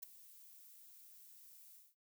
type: noise with ADSR envelope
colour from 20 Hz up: violet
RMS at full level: -43 dBFS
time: 0.02-1.95 s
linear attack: 13 ms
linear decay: 6 ms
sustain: -17 dB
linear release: 200 ms
effects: noise-tail reverb RT60 0.1 s tail -19 dB re dry